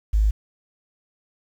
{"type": "tone", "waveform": "sine", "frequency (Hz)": 52.7, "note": "G#1", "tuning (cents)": 26, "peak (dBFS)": -15, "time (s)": [0.13, 0.31], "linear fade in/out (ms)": 10, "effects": ["8-bit"]}